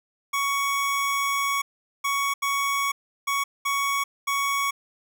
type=tone bursts at uneven times; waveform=25% pulse; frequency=1117 Hz; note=C#6; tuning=13 cents sharp; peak=-19 dBFS; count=6; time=0.33-1.62 / 2.04-2.34 / 2.42-2.92 / 3.27-3.44 / 3.65-4.04 / 4.27-4.71 s; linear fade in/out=10 ms; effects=none